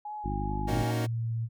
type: tone with vibrato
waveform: sine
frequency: 830.6 Hz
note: G#5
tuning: in tune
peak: -35 dBFS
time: 0.05-0.91 s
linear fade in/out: 5 ms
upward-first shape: sine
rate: 2.4 Hz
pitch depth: 33 cents each way
type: harmonic tone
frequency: 50.7 Hz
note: G#1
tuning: 41 cents flat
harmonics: 1 / 2 / 3 / 4 / 5 / 6 / 7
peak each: -33 / -36 / -38 / -39 / -40 / -41 / -41 dBFS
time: 0.24-0.84 s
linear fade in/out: 10 ms
type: chord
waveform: 25% pulse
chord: D# minor seventh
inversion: second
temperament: equal with one note detuned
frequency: 233.1 / 281.4 / 311.1 / 370 Hz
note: A#3 / C#4 / D#4 / F#4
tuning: 0 / +26 / 0 / 0 cents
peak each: -33 / -35 / -31 / -34 dBFS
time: 0.67-1.07 s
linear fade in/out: 20 ms
type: tone with pitch glide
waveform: sine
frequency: 116.2 to 114.27 Hz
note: A#2 to A#2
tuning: -5 to -34 cents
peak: -28 dBFS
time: 0.69-1.49 s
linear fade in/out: 50 ms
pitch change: -29 cents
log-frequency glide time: 0.85-1.31 s
effects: none